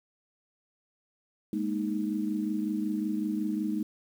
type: chord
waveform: sine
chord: Ab suspended second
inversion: none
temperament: equal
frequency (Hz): 207.7 / 233.1 / 311.1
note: Ab3 / Bb3 / Eb4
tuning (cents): 0 / 0 / 0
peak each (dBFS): -31 / -35 / -31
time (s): 1.53-3.83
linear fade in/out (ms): 2
effects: 9-bit